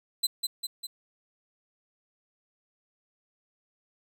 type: tone with echo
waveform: sawtooth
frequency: 4038 Hz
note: B7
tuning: 38 cents sharp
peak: -20 dBFS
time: 0.23-0.27 s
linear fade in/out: 10 ms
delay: 200 ms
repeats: 3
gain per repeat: -4 dB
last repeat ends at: 0.87 s
effects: none